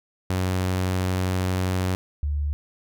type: tone pair in turn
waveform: sawtooth / sine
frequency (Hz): 92.5 / 72.93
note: F#2 / D2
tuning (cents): 0 / -12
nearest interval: major third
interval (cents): 412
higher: first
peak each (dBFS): -18 / -22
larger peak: first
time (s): 0.3-1.95 / 2.23-2.53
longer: first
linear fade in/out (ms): 0
effects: none